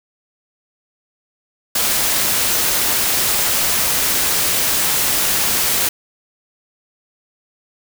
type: noise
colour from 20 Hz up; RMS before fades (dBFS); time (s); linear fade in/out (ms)
white; -17; 1.75-5.89; 5
effects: none